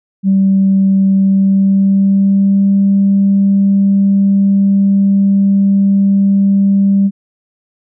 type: tone with pitch glide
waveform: sine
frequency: 193.6 to 197.33 Hz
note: G3 to G3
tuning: -21 to +12 cents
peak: -6 dBFS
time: 0.23-7.11 s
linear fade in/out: 50 ms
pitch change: +33 cents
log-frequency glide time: 1.13-2.68 s
effects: tanh soft clip ceiling -2 dBFS